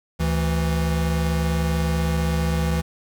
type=tone pair together; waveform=square; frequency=73.42 / 164.5 Hz; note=D2 / E3; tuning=0 / -3 cents; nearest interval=octave + major second; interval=1397 cents; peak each=-23 dBFS; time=0.19-2.82 s; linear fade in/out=20 ms; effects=8-bit